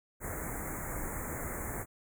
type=band-stop noise; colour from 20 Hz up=pink; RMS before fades=-38 dBFS; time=0.2-1.86 s; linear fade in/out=50 ms; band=2200 to 6700 Hz; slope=96 dB/octave; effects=none